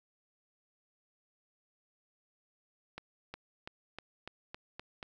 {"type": "accelerating click train", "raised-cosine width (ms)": 0.3, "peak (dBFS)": -26, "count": 8, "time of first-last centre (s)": [2.98, 5.028], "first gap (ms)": 360, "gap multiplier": 0.93, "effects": ["11-bit"]}